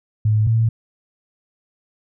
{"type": "tone pair in turn", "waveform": "sine", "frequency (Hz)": [107.6, 113.1], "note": ["A2", "A2"], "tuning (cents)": [-38, 48], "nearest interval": "minor second", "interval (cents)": 86, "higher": "second", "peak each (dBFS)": -13, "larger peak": "neither", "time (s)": [[0.25, 0.47], [0.47, 0.69]], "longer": "neither", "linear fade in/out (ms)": 5, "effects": []}